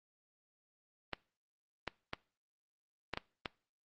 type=clicks; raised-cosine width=0.3 ms; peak=-20 dBFS; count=6; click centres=1.133 / 1.877 / 2.134 / 3.137 / 3.174 / 3.458 s; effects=noise-tail reverb RT60 0.4 s tail -23 dB re dry + Opus 24 kbps